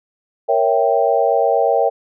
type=chord; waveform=sine; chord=A# diminished seventh; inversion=none; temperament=equal; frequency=466.2 / 554.4 / 659.3 / 784 Hz; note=A#4 / C#5 / E5 / G5; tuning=0 / 0 / 0 / 0 cents; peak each=-18 dBFS; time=0.48-1.9 s; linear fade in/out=20 ms; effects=none